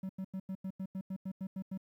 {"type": "tone bursts", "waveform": "triangle", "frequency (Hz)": 190, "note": "F#3", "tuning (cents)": 46, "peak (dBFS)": -34, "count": 12, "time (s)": [0.03, 1.776], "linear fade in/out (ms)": 5, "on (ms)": 63, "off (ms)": 90, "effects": ["12-bit"]}